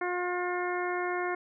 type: harmonic tone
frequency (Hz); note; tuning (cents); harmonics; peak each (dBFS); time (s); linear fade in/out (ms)
357.2; F4; +39; 1 / 2 / 3 / 4 / 5 / 6; -32 / -35 / -37 / -38 / -39 / -40; 0.01-1.35; 5
effects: none